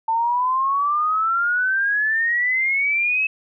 sine exponential sweep, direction up, 890 to 2600 Hz, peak -17 dBFS, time 0.08-3.27 s, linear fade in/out 5 ms, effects none

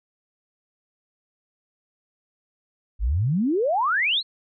sine exponential sweep, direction up, 46.25 to 4357 Hz, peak -19 dBFS, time 2.99-4.23 s, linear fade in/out 50 ms, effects none

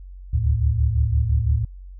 sine tone cluster, 69.9 / 75.8 / 110.9 Hz, C#2 / D#2 / A2, +15 / -45 / +14 cents, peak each -21 dBFS, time 0.33-1.65 s, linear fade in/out 10 ms, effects added 46 Hz sine -36 dBFS peak until 1.99 s

